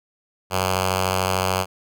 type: tone with notch filter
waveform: 5% pulse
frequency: 93.5 Hz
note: F#2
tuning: 19 cents sharp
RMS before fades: -22 dBFS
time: 0.5-1.66 s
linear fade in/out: 50 ms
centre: 280 Hz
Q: 0.87
effects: none